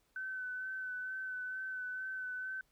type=tone with vibrato; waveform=sine; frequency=1517 Hz; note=F#6; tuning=43 cents sharp; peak=-38 dBFS; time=0.16-2.61 s; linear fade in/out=2 ms; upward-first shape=sine; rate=2.2 Hz; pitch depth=21 cents each way; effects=pink hiss -75 dBFS RMS until 2.71 s